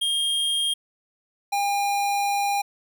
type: tone pair in turn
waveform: square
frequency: 3226 / 806.5 Hz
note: G7 / G5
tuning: +49 / +49 cents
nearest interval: 2 octaves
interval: 2400 cents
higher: first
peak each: -22 dBFS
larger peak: neither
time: 0.01-0.74 / 1.52-2.62 s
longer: second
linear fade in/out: 10 ms
effects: none